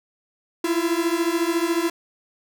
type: beating tone pair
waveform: 45% pulse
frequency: 330 / 344 Hz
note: E4 / F4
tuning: +2 / -26 cents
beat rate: 14 Hz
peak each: -23 dBFS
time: 0.64-1.9 s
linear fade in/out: 5 ms
effects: none